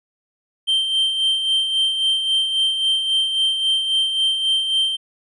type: tone with tremolo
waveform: triangle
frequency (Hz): 3136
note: G7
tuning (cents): 0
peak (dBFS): -13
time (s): 0.67-4.97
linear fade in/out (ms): 20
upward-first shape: sine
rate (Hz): 3.7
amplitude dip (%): 50
effects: resampled to 24000 Hz